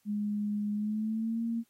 sine tone with pitch glide, 207.7 to 230.5 Hz, G#3 to A#3, 0 to -19 cents, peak -29 dBFS, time 0.05-1.64 s, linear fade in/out 50 ms, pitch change +181 cents, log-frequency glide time 0.74-1.43 s, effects white hiss -72 dBFS RMS until 1.69 s + AAC 48 kbps

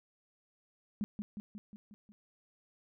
sine tone with echo, 207.7 Hz, G#3, in tune, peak -31 dBFS, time 1.01-1.04 s, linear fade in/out 0 ms, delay 180 ms, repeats 6, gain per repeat -4 dB, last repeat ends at 2.12 s, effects none

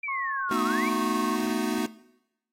sine exponential two-way sweep, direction down then up, 2384 to 1230 to 2384 Hz, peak -30 dBFS, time 0.03-0.89 s, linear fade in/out 5 ms, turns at 0.63 s
sine tone, 1089 Hz, C#6, 31 cents flat, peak -30 dBFS, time 0.08-1.36 s, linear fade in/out 5 ms
square chord, B dominant seventh, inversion third, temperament just, 222.2 / 246.9 / 308.7 / 370.4 Hz, A3 / B3 / D#4 / F#4, +17 / 0 / -14 / +2 cents, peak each -32 dBFS, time 0.51-1.86 s, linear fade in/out 2 ms
effects noise-tail reverb RT60 0.9 s tail -19 dB re dry + AAC 48 kbps

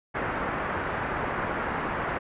white low-pass noise, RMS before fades -30 dBFS, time 0.14-2.19 s, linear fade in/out 20 ms, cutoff 1700 Hz, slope 24 dB/octave, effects resampled to 8000 Hz

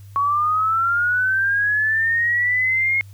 sine linear sweep, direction up, 1111 to 2162 Hz, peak -16 dBFS, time 0.16-3.01 s, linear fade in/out 0 ms, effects added 99 Hz sine -38 dBFS peak until 3.13 s + white hiss -56 dBFS RMS until 3.13 s

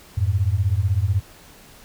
sine beating tone pair, 89 / 105 Hz, F2 / G#2, +33 / +19 cents, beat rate 16 Hz, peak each -20 dBFS, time 0.17-1.21 s, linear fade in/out 10 ms, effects pink hiss -47 dBFS RMS until 1.84 s

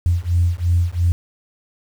sine beating tone pair, 85.4 / 88.3 Hz, F2 / F2, -38 / +20 cents, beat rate 2.9 Hz, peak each -17 dBFS, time 0.06-1.12 s, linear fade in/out 0 ms, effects tanh soft clip ceiling -7 dBFS + 7-bit

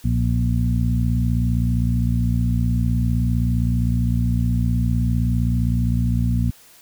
harmonic tone with a mistuned harmonic, 59.5 Hz, A#1, 36 cents sharp, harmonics 1 / 2 / 3 / 4, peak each -21 / -20 / -25 / -25 dBFS, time 0.04-6.51 s, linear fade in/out 10 ms, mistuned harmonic 1, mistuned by +110 cents, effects white hiss -49 dBFS RMS until 6.81 s

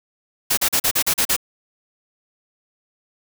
white noise bursts, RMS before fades -18 dBFS, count 8, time 0.5-1.365 s, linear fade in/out 10 ms, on 74 ms, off 39 ms, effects none

